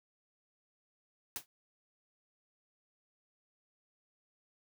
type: noise with exponential decay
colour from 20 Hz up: white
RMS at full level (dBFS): -35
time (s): 1.36-1.46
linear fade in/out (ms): 0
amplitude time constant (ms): 20
effects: none